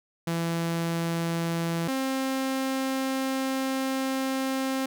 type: tone pair in turn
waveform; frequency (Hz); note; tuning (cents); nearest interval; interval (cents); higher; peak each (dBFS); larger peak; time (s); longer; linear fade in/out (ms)
sawtooth; 167.3 / 265.6; E3 / C4; +26 / +26; minor sixth; 800; second; -22; neither; 0.27-1.88 / 1.88-4.86; second; 5
effects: none